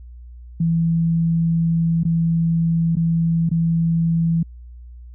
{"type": "tone with dropouts", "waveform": "sine", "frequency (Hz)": 165.8, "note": "E3", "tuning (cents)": 10, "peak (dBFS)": -15, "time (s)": [0.6, 4.43], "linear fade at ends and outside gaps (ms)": 5, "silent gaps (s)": [[2.034, 2.05], [2.955, 2.967], [3.492, 3.513]], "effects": ["added 60 Hz sine -36 dBFS peak until 5.14 s"]}